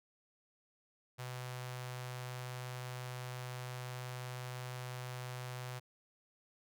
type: tone with notch filter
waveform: sawtooth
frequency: 125.8 Hz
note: B2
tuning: 32 cents sharp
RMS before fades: -44 dBFS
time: 1.18-5.8 s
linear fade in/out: 20 ms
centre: 260 Hz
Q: 0.52
effects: none